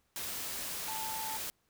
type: tone in noise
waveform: sine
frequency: 880 Hz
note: A5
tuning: in tune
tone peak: -39 dBFS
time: 0.88-1.37 s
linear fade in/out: 0 ms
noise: white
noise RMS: -39 dBFS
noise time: 0.16-1.5 s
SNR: -3 dB
effects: pink hiss -75 dBFS RMS until 1.69 s